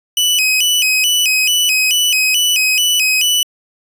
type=tone with vibrato; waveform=sawtooth; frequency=2741 Hz; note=F7; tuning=33 cents flat; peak=-8 dBFS; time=0.17-3.43 s; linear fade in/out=2 ms; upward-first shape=square; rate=2.3 Hz; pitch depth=140 cents each way; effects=resampled to 32000 Hz